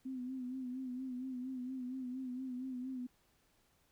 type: tone with vibrato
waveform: sine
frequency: 255.6 Hz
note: C4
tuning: 40 cents flat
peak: -39 dBFS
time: 0.05-3.07 s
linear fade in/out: 10 ms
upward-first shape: sine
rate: 4.3 Hz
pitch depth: 58 cents each way
effects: pink hiss -73 dBFS RMS until 3.91 s